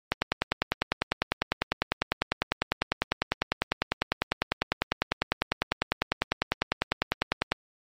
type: click train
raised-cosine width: 0.3 ms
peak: -6 dBFS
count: 75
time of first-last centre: 0.12-7.52 s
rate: 10 Hz
effects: MP3 64 kbps